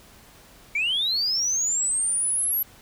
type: linear sweep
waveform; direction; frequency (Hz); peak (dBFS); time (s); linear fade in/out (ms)
sine; up; 2233 to 11810; -20; 0.75-2.63; 5
effects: tanh soft clip ceiling -18 dBFS + pink hiss -51 dBFS RMS until 2.81 s